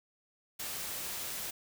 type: noise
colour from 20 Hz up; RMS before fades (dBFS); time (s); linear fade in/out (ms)
white; -39; 0.59-1.51; 10
effects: none